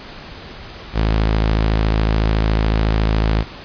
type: tone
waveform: sawtooth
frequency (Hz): 53.9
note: A1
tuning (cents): -35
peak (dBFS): -10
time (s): 0.93-3.45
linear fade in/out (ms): 50
effects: pink hiss -35 dBFS RMS until 3.64 s + resampled to 11025 Hz